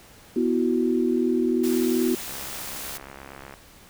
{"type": "chord", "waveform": "sine", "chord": "B suspended fourth", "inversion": "none", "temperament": "equal", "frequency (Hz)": [246.9, 329.6, 370], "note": ["B3", "E4", "F#4"], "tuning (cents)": [0, 0, 0], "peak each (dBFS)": [-23, -25, -24], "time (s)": [0.36, 2.15], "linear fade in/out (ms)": 5}
{"type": "noise", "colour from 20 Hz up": "white", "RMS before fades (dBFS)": -35, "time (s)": [1.63, 2.98], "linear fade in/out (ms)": 10}
{"type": "click train", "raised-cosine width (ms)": 0.5, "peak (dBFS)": -25, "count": 87, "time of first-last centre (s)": [2.28, 3.539], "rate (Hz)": 68.3}
{"effects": ["pink hiss -50 dBFS RMS until 3.89 s"]}